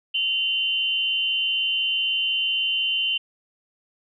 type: tone pair together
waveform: sine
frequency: 2784 / 3058 Hz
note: F7 / G7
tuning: -6 / -44 cents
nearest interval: major second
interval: 162 cents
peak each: -24 / -23 dBFS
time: 0.14-3.18 s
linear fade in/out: 10 ms
effects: none